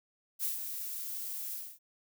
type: noise with ADSR envelope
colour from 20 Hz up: violet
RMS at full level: -32 dBFS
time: 0.39-1.79 s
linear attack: 47 ms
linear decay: 130 ms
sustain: -7 dB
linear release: 260 ms
effects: none